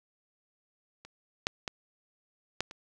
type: clicks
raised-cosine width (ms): 0.2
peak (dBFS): -30 / -10 / -16 / -12 / -27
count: 5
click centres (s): 1.05 / 1.469 / 1.678 / 2.606 / 2.711
effects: none